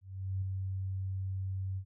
sine tone with ADSR envelope, 95.3 Hz, G2, 48 cents flat, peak -30 dBFS, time 0.01-1.85 s, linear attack 410 ms, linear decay 3 ms, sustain -3 dB, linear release 78 ms, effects none

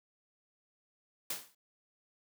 white noise with exponential decay, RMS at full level -33 dBFS, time 1.3-1.55 s, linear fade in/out 5 ms, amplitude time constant 53 ms, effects high-pass 150 Hz 12 dB/octave

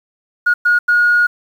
sine tone bursts at uneven times, 1441 Hz, F#6, 46 cents flat, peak -8 dBFS, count 3, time 0.46-0.54 / 0.65-0.79 / 0.88-1.27 s, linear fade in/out 10 ms, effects tanh soft clip ceiling -5 dBFS + 7-bit

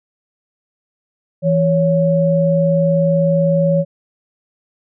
sine tone pair together, 165.89 / 558 Hz, E3 / C#5, +11 / +11 cents, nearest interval octave + major sixth, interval 2100 cents, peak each -14 dBFS, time 1.42-3.85 s, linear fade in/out 50 ms, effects none

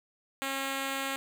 5% pulse tone, 271.3 Hz, C#4, 37 cents flat, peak -20 dBFS, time 0.42-1.16 s, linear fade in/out 0 ms, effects none

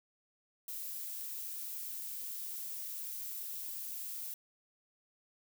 violet noise, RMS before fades -42 dBFS, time 0.68-4.34 s, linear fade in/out 2 ms, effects none

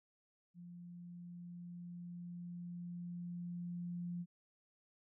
sine tone with level ramp, 174.61 Hz, F3, in tune, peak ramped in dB -50 to -39 dBFS, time 0.54-4.26 s, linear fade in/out 50 ms, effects none

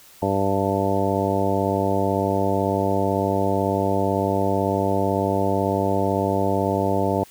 harmonic tone, 98 Hz, G2, in tune, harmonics 1 / 2 / 3 / 4 / 5 / 6 / 7 / 9, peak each -27 / -27 / -27 / -27 / -27 / -27 / -27 / -27 dBFS, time 0.22-7.24 s, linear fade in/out 5 ms, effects white hiss -49 dBFS RMS until 7.3 s

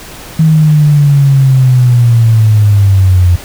sine linear sweep, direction down, 160.4 to 86.7 Hz, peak -3 dBFS, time 0.39-3.36 s, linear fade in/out 5 ms, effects pink hiss -29 dBFS RMS until 3.44 s

